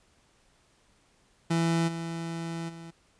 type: tone with level steps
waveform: 30% pulse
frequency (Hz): 166.3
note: E3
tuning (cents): +16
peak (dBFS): -21 / -30 / -39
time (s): 1.5-2.91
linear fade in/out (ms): 10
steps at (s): 1.87 / 2.68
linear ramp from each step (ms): 20
effects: pink hiss -65 dBFS RMS until 3.19 s + resampled to 22050 Hz